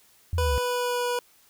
sine linear sweep, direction down, 88.2 to 65.5 Hz, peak -23 dBFS, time 0.33-0.58 s, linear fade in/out 0 ms
25% pulse tone with pitch glide, 493.9 to 487.9 Hz, B4 to B4, 0 to -21 cents, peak -21 dBFS, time 0.38-1.19 s, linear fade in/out 2 ms, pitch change -21 cents, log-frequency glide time 0.59-1.06 s
effects white hiss -59 dBFS RMS until 1.49 s

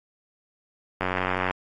click train, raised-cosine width 0.5 ms, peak -10 dBFS, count 47, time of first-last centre 1.01-1.509 s, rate 92.1 Hz, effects AAC 32 kbps

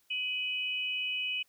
sine tone pair together, 2523 / 2960 Hz, D#7 / F#7, +23 / 0 cents, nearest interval minor third, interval 277 cents, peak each -33 / -34 dBFS, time 0.1-1.43 s, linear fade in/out 10 ms, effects white hiss -70 dBFS RMS until 1.48 s

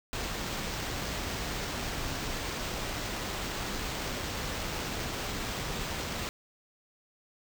pink noise with sample-and-hold, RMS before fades -35 dBFS, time 0.13-6.29 s, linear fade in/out 0 ms, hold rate 11025 Hz, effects none

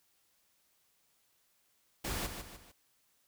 pink noise with echo, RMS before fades -37 dBFS, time 2.04-2.27 s, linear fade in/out 10 ms, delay 150 ms, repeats 3, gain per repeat -7 dB, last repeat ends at 2.72 s, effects white hiss -73 dBFS RMS until 3.27 s

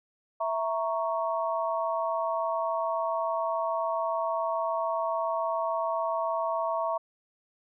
sine chord, A# diminished, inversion second, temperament equal, 659.3 / 932.3 / 1108.7 Hz, E5 / A#5 / C#6, 0 / 0 / 0 cents, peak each -29 / -32 / -32 dBFS, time 0.4-6.98 s, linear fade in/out 10 ms, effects none

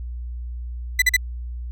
40% pulse tone bursts, 1997 Hz, B6, 19 cents sharp, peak -12 dBFS, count 3, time 0.99-1.166 s, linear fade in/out 5 ms, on 30 ms, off 43 ms, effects added 60 Hz sine -28 dBFS peak until 1.71 s

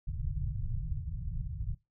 pink low-pass noise, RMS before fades -35 dBFS, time 0.07-1.75 s, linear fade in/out 10 ms, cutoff 160 Hz, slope 96 dB/octave, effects noise-tail reverb RT60 0.2 s tail -19 dB re dry

